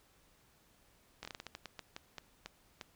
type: slowing click train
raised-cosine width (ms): 0.2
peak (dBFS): -26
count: 14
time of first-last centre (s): 1.23-2.812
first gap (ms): 20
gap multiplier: 1.27
effects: pink hiss -68 dBFS RMS until 2.95 s